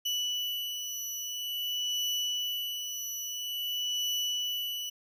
35% pulse beating tone pair, 2960 / 2960.49 Hz, F#7 / F#7, 0 / 0 cents, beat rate 0.49 Hz, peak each -31 / -35 dBFS, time 0.05-4.9 s, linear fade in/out 10 ms, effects none

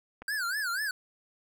clicks, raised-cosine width 0.5 ms, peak -28 / -37 dBFS, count 2, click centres 0.22 / 0.224 s
square tone with vibrato, 1550 Hz, G6, 20 cents flat, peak -30 dBFS, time 0.28-0.91 s, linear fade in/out 2 ms, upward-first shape sine, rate 4.1 Hz, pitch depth 210 cents each way
effects none

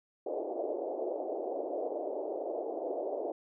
white band-pass noise, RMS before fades -36 dBFS, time 0.26-3.32 s, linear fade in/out 5 ms, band 320 to 690 Hz, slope 48 dB/octave, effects none

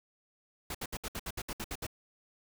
pink noise bursts, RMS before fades -38 dBFS, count 11, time 0.7-1.867 s, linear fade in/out 5 ms, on 47 ms, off 65 ms, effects none

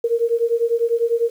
sine beating tone pair, 460.9 / 470.9 Hz, A#4 / A#4, -20 / +18 cents, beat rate 10 Hz, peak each -19 dBFS, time 0.04-1.3 s, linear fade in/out 5 ms, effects 8-bit

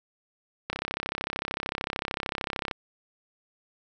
click train, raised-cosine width 0.3 ms, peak -13 dBFS, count 68, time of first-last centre 0.7-2.712 s, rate 33.3 Hz, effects none

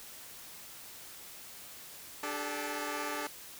10% pulse chord, D suspended fourth, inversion none, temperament equal with one note detuned, 293.7 / 392 / 432.2 Hz, D4 / G4 / A4, 0 / 0 / -31 cents, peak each -30 / -34 / -31 dBFS, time 2.23-3.27 s, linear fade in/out 2 ms, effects white hiss -49 dBFS RMS until 3.59 s

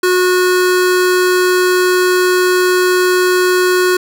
square tone pair together, 364.5 / 1458 Hz, F#4 / F#6, -26 / -26 cents, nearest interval 2 octaves, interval 2400 cents, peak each -11 / -18 dBFS, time 0.03-3.97 s, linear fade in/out 5 ms, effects none

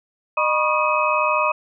sine tone cluster, 611 / 973 / 1094 / 1227 / 2536 Hz, D#5 / B5 / C#6 / D#6 / D#7, -32 / -26 / -23 / -25 / +32 cents, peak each -23 dBFS, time 0.37-1.52 s, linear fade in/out 5 ms, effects none

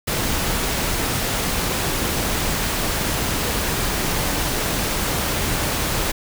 pink noise, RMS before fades -22 dBFS, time 0.07-6.12 s, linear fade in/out 10 ms, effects none

